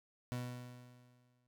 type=tone with exponential decay; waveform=30% pulse; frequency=123.47 Hz; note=B2; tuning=in tune; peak=-34 dBFS; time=0.32-1.47 s; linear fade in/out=0 ms; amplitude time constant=250 ms; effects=none